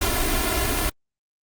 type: noise with comb filter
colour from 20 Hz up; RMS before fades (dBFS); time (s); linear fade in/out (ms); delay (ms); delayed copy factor
pink; -22; 0.01-0.9; 10; 2.9; +0.9
effects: Opus 48 kbps